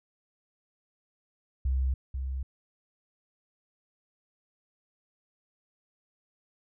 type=tone pair in turn; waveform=sine; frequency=65.41 / 65.9 Hz; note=C2 / C2; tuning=0 / +13 cents; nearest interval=unison; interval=13 cents; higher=second; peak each=-24 / -30 dBFS; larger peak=first; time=1.65-1.94 / 2.14-2.43 s; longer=neither; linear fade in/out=5 ms; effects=none